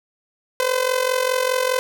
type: tone with amplitude modulation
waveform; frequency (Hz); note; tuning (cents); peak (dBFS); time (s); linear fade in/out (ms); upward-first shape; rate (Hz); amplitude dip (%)
sawtooth; 510; C5; -44; -11; 0.6-1.79; 0; sine; 44.9; 75
effects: none